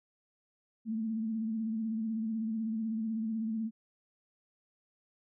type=tone with vibrato; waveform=sine; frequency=221.9 Hz; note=A3; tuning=15 cents sharp; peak=-31 dBFS; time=0.85-3.71 s; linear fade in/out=50 ms; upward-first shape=sine; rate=16 Hz; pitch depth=48 cents each way; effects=none